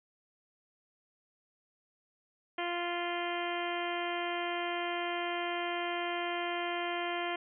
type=harmonic tone; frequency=348 Hz; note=F4; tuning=6 cents flat; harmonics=1 / 2 / 3 / 4 / 5 / 6 / 7 / 8 / 9; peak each=-38 / -37 / -41 / -44 / -43 / -42 / -45 / -47 / -44 dBFS; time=2.58-7.36 s; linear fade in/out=5 ms; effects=none